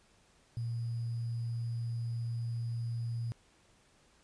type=tone with sample-and-hold; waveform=sine; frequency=116.8 Hz; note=A#2; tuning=4 cents sharp; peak=-33 dBFS; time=0.57-3.32 s; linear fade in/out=0 ms; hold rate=4900 Hz; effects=pink hiss -66 dBFS RMS until 4.23 s + resampled to 22050 Hz